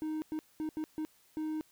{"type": "tone bursts at uneven times", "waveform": "triangle", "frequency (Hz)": 311.1, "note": "D#4", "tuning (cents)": 0, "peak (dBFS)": -31, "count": 6, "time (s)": [[0.02, 0.22], [0.32, 0.39], [0.6, 0.69], [0.77, 0.84], [0.98, 1.05], [1.37, 1.61]], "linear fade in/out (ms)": 0, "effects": ["white hiss -66 dBFS RMS until 1.71 s"]}